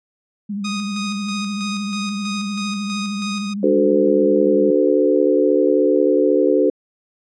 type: tone with vibrato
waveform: sine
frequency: 202.6 Hz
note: G#3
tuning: 43 cents flat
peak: -22 dBFS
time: 0.49-4.71 s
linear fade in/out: 10 ms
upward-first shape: sine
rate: 13 Hz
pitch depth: 55 cents each way
type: tone with tremolo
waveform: 10% pulse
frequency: 1244.5 Hz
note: D#6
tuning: in tune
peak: -16 dBFS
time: 0.64-3.54 s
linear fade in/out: 10 ms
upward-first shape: square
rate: 3.1 Hz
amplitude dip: 40%
type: chord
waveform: sine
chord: D dominant seventh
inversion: none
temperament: equal with one note detuned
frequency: 293.7 / 370 / 440 / 512.5 Hz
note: D4 / F#4 / A4 / C5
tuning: 0 / 0 / 0 / -36 cents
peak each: -18 dBFS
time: 3.63-6.7 s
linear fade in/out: 5 ms
effects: low-pass 6000 Hz 12 dB/octave